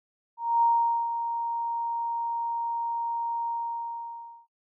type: tone with ADSR envelope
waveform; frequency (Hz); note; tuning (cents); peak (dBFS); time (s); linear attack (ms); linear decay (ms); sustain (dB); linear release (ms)
sine; 932.3; A#5; 0; -18; 0.37-4.47; 250; 460; -9; 990
effects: noise-tail reverb RT60 0.1 s tail -17 dB re dry